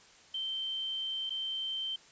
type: tone with dropouts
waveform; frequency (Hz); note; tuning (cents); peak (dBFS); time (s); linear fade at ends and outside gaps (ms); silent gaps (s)
sine; 3115; G7; -12; -33; 0.34-1.96; 5; 1.296-1.304
effects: white hiss -58 dBFS RMS until 2.11 s + resampled to 16000 Hz